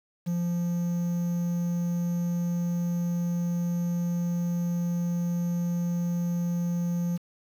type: tone with quantisation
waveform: triangle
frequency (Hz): 173.4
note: F3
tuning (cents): -12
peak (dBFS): -23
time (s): 0.26-7.18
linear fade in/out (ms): 20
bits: 8
effects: none